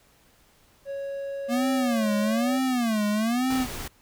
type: tone with pitch glide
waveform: triangle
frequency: 554 to 566.3 Hz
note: C#5 to C#5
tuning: -1 to +37 cents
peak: -28 dBFS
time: 0.85-2.6 s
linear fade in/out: 50 ms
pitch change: +38 cents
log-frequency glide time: 2.23-2.46 s
type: tone with vibrato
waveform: square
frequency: 233.1 Hz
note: A#3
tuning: in tune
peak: -23 dBFS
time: 1.48-3.67 s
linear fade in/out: 50 ms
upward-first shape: sine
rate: 1.1 Hz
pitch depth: 200 cents each way
type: noise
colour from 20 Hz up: pink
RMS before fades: -35 dBFS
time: 3.5-3.88 s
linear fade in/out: 5 ms
effects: pink hiss -60 dBFS RMS until 4.01 s